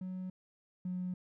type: tone pair in turn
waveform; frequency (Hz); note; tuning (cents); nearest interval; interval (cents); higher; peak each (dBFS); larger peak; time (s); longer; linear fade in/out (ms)
triangle; 185 / 181.72; F#3 / F#3; 0 / -31; unison; 31; first; -35 / -31; second; 0.01-0.3 / 0.85-1.14; neither; 5
effects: tanh soft clip ceiling -32 dBFS